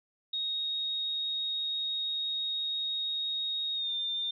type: tone with pitch glide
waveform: sine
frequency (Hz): 3749 to 3603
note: A#7 to A7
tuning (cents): +9 to +40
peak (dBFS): -30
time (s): 0.33-4.31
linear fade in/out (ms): 5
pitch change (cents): -69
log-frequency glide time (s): 3.74-3.92
effects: none